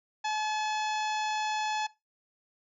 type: harmonic tone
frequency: 857 Hz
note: A5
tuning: 46 cents flat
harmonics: 1 / 2 / 3 / 4 / 5 / 6 / 7 / 8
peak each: -30 / -36 / -40 / -42 / -44 / -46 / -47 / -48 dBFS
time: 0.24-1.87 s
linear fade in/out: 10 ms
effects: noise-tail reverb RT60 0.2 s tail -17 dB re dry